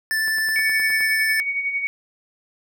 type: tone with vibrato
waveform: square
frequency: 1760 Hz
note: A6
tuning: in tune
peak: -20 dBFS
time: 0.11-1.4 s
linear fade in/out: 0 ms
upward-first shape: triangle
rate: 9.8 Hz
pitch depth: 10 cents each way
type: click train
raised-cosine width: 0.5 ms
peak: -23 dBFS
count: 8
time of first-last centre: 0.28-1.007 s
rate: 9.63 Hz
type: tone with tremolo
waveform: sine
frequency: 2238 Hz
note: C#7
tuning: 16 cents sharp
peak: -19 dBFS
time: 0.56-1.87 s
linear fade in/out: 0 ms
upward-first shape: sine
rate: 11 Hz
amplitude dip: 55%
effects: none